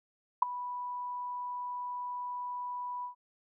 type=tone with ADSR envelope; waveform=sine; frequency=985 Hz; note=B5; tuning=5 cents flat; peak=-16 dBFS; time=0.42-3.15 s; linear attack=6 ms; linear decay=7 ms; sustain=-19 dB; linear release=110 ms; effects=none